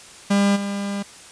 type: tone with level steps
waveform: 45% pulse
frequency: 200.5 Hz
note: G3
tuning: 39 cents sharp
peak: -15 / -24 dBFS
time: 0.3-1.03 s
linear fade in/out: 10 ms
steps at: 0.55 s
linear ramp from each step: 20 ms
effects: white hiss -43 dBFS RMS until 1.31 s + resampled to 22050 Hz